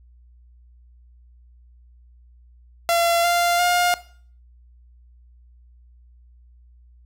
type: tone with pitch steps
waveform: sawtooth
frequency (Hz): 682 / 695.1 / 708.5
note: F5 / F5 / F5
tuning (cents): -41 / -8 / +25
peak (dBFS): -13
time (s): 2.89-3.94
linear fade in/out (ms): 0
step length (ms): 350
effects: noise-tail reverb RT60 0.5 s tail -18 dB re dry + added 60 Hz sine -48 dBFS peak until 7.05 s